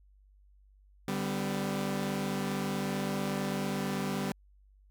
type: chord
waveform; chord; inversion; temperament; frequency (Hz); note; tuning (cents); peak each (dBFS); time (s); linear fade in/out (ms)
sawtooth; G major; second; equal with one note detuned; 146.83 / 196 / 251.7; D3 / G3 / B3; 0 / 0 / +33; -34 / -29 / -33; 1.08-4.32; 2
effects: added 49 Hz sine -58 dBFS peak until 4.9 s

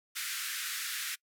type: band-pass noise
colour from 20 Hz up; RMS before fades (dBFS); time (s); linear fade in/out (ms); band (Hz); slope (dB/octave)
pink; -37; 0.15-1.16; 20; 1400 to 16000; 48
effects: noise-tail reverb RT60 0.1 s tail -24 dB re dry

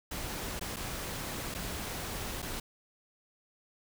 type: noise with dropouts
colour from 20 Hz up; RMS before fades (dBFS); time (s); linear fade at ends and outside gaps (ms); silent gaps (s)
pink; -38; 0.11-2.6; 5; 0.595-0.61 / 0.762-0.766 / 1.542-1.547 / 2.42-2.425
effects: none

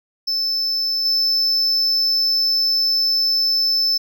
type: tone with level steps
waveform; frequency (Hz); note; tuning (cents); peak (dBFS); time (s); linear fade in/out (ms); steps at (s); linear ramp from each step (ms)
triangle; 5270; E8; -1; -17 / -14; 0.27-3.98; 10; 1.05; 5
effects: none

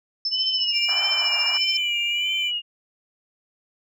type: tone with tremolo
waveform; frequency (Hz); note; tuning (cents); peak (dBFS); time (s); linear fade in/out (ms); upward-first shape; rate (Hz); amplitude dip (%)
sine; 5274; E8; 0; -20; 0.25-1.77; 2; sine; 14; 70
type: tone with vibrato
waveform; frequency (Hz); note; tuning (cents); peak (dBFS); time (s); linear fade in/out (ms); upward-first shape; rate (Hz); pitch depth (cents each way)
sine; 2943; F#7; -10; -23; 0.31-2.62; 50; sine; 1.6; 69
type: tone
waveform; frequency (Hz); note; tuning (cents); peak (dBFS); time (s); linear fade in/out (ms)
triangle; 2365; D7; +12; -24; 0.72-2.52; 50
type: band-pass noise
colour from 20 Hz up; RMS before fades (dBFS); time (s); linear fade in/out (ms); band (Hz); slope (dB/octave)
pink; -35; 0.88-1.58; 10; 640 to 1800; 48
effects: none

